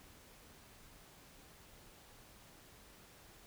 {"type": "silence", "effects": ["pink hiss -60 dBFS RMS until 3.46 s"]}